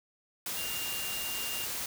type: tone in noise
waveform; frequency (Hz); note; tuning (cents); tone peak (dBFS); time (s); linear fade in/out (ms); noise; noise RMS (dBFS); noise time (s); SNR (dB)
sine; 2800; F7; +4; -38; 0.57-1.65; 2; white; -36; 0.46-1.86; -5
effects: none